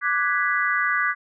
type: chord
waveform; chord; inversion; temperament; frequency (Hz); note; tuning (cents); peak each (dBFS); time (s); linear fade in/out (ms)
sine; G# half-diminished seventh; second; equal; 1174.7 / 1480 / 1661.2 / 1975.5; D6 / F#6 / G#6 / B6; 0 / 0 / 0 / 0; -25; 0.01-1.15; 50
effects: none